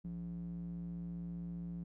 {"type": "tone with band-pass filter", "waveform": "square", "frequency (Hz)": 57.6, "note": "A#1", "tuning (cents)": -20, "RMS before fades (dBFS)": -43, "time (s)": [0.04, 1.84], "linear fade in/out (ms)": 10, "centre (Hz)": 190, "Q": 6.9, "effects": []}